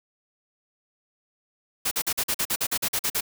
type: noise bursts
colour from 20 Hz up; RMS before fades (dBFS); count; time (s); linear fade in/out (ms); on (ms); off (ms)
white; -25; 13; 1.85-3.209; 10; 63; 45
effects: none